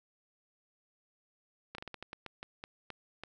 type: slowing click train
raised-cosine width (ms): 0.3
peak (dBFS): -26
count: 12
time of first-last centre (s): 1.75-3.236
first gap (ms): 33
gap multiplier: 1.26
effects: none